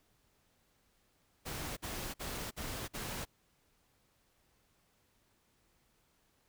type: noise bursts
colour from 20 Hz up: pink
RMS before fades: -41 dBFS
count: 5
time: 1.45-3.254 s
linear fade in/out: 20 ms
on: 320 ms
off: 51 ms
effects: pink hiss -73 dBFS RMS until 6.48 s